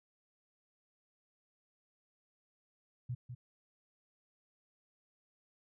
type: tone with echo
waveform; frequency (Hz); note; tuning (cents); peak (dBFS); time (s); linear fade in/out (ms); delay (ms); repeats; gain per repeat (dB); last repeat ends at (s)
sine; 123.47; B2; 0; -35; 3.09-3.15; 10; 200; 1; -7; 3.35
effects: none